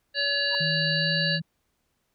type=harmonic tone; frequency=567 Hz; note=C#5; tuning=39 cents sharp; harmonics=1 / 3 / 5 / 7 / 8; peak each=-33 / -27 / -32 / -29 / -29 dBFS; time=0.14-1.4 s; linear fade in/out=50 ms
type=tone with exponential growth; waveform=sine; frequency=960 Hz; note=B5; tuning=49 cents flat; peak=-29 dBFS; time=0.47-0.55 s; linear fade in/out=0 ms; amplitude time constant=16 ms
type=tone with pitch glide; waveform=sine; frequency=158.8 to 162.51 Hz; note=D#3 to E3; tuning=+36 to -24 cents; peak=-28 dBFS; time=0.6-1.42 s; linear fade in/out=10 ms; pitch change=+40 cents; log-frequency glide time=0.95-1.11 s
effects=pink hiss -74 dBFS RMS until 2.14 s